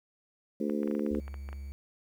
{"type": "harmonic tone", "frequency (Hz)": 73.42, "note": "D2", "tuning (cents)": 0, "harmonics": [3, 4, 5, 6, 7], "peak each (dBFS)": [-32, -34, -36, -38, -39], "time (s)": [0.6, 1.2], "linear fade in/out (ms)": 5}
{"type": "clicks", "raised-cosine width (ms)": 0.5, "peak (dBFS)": -30, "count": 12, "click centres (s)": [0.698, 0.832, 0.876, 0.912, 0.951, 0.994, 1.064, 1.15, 1.28, 1.342, 1.489, 1.529]}
{"type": "tone", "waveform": "triangle", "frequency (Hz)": 69.3, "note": "C#2", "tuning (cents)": 0, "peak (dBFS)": -36, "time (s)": [1.11, 1.72], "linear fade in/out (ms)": 0}
{"effects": ["10-bit"]}